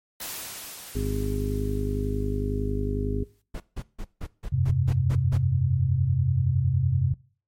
white noise with exponential decay, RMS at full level -33 dBFS, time 0.2-3.42 s, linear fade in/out 5 ms, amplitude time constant 700 ms
harmonic tone, 51 Hz, G#1, 31 cents flat, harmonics 1 / 2 / 3 / 4 / 5 / 6 / 7 / 8, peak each -27 / -30 / -37 / -39 / -32 / -42 / -43 / -33 dBFS, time 0.95-3.24 s, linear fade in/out 5 ms
brown noise bursts, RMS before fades -32 dBFS, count 9, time 3.54-5.378 s, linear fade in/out 10 ms, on 62 ms, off 160 ms
sine chord, F suspended second, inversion none, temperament equal, 87.31 / 98 / 130.81 Hz, F2 / G2 / C3, 0 / 0 / 0 cents, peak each -26 / -26 / -22 dBFS, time 4.52-7.14 s, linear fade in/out 10 ms
effects noise-tail reverb RT60 0.4 s tail -21 dB re dry + MP3 64 kbps

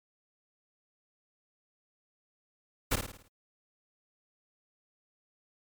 pink noise with echo, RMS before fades -27 dBFS, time 2.91-2.96 s, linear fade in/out 10 ms, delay 54 ms, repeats 6, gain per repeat -6 dB, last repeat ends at 3.284 s, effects MP3 96 kbps

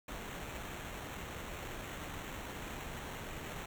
pink noise with sample-and-hold, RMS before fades -44 dBFS, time 0.08-3.66 s, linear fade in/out 5 ms, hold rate 4900 Hz, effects none

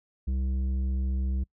triangle tone with tanh clipping, 65.3 Hz, C2, 3 cents flat, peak -27 dBFS, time 0.27-1.44 s, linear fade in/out 10 ms, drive 13 dB, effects noise-tail reverb RT60 0.1 s tail -24 dB re dry

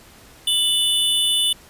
square tone pair together, 2969 / 3521 Hz, F#7 / A7, +5 / 0 cents, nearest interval minor third, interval 295 cents, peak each -20 dBFS, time 0.47-1.53 s, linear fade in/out 5 ms, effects pink hiss -47 dBFS RMS until 1.69 s + resampled to 32000 Hz

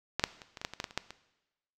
clicks, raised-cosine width 0.2 ms, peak -11 / -6 / -28 / -25 / -23 / -14 / -23 / -16 / -17 / -30 / -12 / -25 dBFS, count 12, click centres 0.196 / 0.239 / 0.418 / 0.572 / 0.615 / 0.649 / 0.736 / 0.801 / 0.842 / 0.909 / 0.976 / 1.106 s, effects noise-tail reverb RT60 1.0 s tail -17 dB re dry

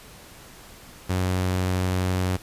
sawtooth tone, 92.1 Hz, F#2, 7 cents flat, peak -18 dBFS, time 1.09-2.37 s, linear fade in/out 10 ms, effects pink hiss -46 dBFS RMS until 2.42 s + resampled to 32000 Hz

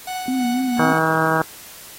45% pulse tone with tremolo, 740 Hz, F#5, in tune, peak -25 dBFS, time 0.07-0.99 s, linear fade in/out 5 ms, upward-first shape sine, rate 3 Hz, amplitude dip 40%
sine tone with vibrato, 249.5 Hz, B3, 18 cents sharp, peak -18 dBFS, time 0.28-0.93 s, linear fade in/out 2 ms, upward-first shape sine, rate 3.6 Hz, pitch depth 84 cents each way
harmonic tone, 160 Hz, D#3, 49 cents sharp, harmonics 1 / 2 / 3 / 4 / 5 / 6 / 7 / 8 / 9 / 10, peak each -25 / -25 / -25 / -25 / -25 / -25 / -25 / -25 / -25 / -25 dBFS, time 0.79-1.42 s, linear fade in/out 2 ms
effects white hiss -40 dBFS RMS until 1.98 s + AAC 48 kbps

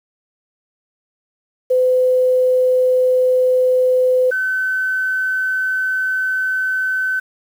sine tone pair in turn, 508 / 1522.3 Hz, B4 / F#6, +49 / +49 cents, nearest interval octave + perfect fifth, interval 1900 cents, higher second, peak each -11 / -16 dBFS, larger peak first, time 1.7-4.31 / 4.31-7.2 s, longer second, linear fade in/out 10 ms, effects 7-bit

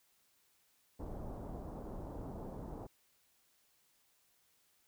pink low-pass noise, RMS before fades -45 dBFS, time 0.99-2.87 s, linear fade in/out 10 ms, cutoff 880 Hz, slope 24 dB/octave, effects white hiss -73 dBFS RMS until 4.87 s

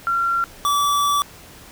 sine / square tone pair in turn, 1372 / 1153.7 Hz, F6 / D6, -31 / -31 cents, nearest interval minor third, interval 300 cents, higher first, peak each -17 dBFS, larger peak neither, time 0.07-0.44 / 0.65-1.22 s, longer second, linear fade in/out 0 ms, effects pink hiss -43 dBFS RMS until 1.71 s

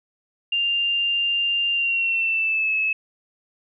sine tone with pitch glide, 2794 to 2592 Hz, F7 to E7, 0 to -30 cents, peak -19 dBFS, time 0.52-2.93 s, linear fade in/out 5 ms, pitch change -130 cents, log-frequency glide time 1.72-2.73 s, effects none

